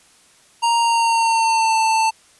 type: tone with pitch glide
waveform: square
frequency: 932.3 to 889.2 Hz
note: A#5 to A5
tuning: 0 to +18 cents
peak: -15 dBFS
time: 0.62-2.11 s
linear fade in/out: 20 ms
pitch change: -82 cents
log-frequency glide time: 0.79-1.78 s
effects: white hiss -52 dBFS RMS until 2.39 s + resampled to 24000 Hz